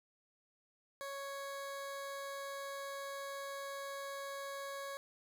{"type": "tone", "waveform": "20% pulse", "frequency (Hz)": 554.4, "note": "C#5", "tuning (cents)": 0, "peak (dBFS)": -37, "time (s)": [1.01, 4.97], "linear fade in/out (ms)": 0, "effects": []}